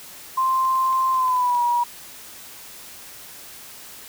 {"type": "tone with pitch glide", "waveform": "sine", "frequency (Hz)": [1046.5, 959.6], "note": ["C6", "A#5"], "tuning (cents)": [0, 50], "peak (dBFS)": -17, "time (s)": [0.37, 1.84], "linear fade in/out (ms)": 10, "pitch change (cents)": -150, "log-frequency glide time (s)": [1.12, 1.62]}
{"type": "clicks", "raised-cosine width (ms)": 0.2, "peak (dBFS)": -25, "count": 10, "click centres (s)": [0.652, 0.756, 0.864, 0.928, 1.009, 1.145, 1.281, 1.364, 1.498, 1.549]}
{"effects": ["white hiss -41 dBFS RMS until 4.08 s"]}